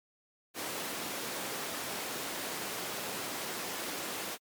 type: high-pass noise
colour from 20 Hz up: pink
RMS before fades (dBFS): -38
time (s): 0.54-4.38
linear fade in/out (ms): 50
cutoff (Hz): 270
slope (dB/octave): 12
effects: MP3 96 kbps